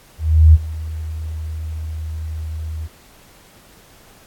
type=tone with ADSR envelope; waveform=sine; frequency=78.9 Hz; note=D#2; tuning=25 cents sharp; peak=-3 dBFS; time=0.18-2.88 s; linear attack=360 ms; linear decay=33 ms; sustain=-20 dB; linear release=28 ms; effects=pink hiss -48 dBFS RMS until 4.26 s + AAC 64 kbps